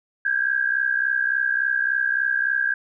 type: tone pair together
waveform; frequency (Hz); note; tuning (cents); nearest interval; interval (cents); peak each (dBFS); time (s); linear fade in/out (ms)
sine; 1579 / 1642.5; G6 / G#6; +12 / -20; minor second; 68; -22; 0.25-2.74; 5
effects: none